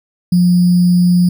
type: tone with sample-and-hold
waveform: sine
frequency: 177.4 Hz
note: F3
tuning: 27 cents sharp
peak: -7 dBFS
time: 0.32-1.29 s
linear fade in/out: 5 ms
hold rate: 4900 Hz
effects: none